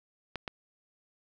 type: clicks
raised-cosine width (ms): 0.3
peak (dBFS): -19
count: 2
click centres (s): 0.357 / 0.478
effects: none